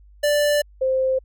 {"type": "tone pair in turn", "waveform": ["square", "sine"], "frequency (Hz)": [587.3, 523.2], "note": ["D5", "C5"], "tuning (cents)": [0, 0], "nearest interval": "major second", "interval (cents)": 200, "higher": "first", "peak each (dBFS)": -17, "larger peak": "neither", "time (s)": [[0.23, 0.62], [0.81, 1.19]], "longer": "first", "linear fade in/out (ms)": 10, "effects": ["added 50 Hz sine -46 dBFS peak until 1.24 s"]}